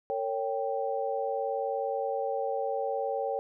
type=chord; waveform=sine; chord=G diminished; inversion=first; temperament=equal with one note detuned; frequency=455 / 554.4 / 784 Hz; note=Bb4 / Db5 / G5; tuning=-42 / 0 / 0 cents; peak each=-33 / -32 / -33 dBFS; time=0.1-3.39 s; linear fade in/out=0 ms; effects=none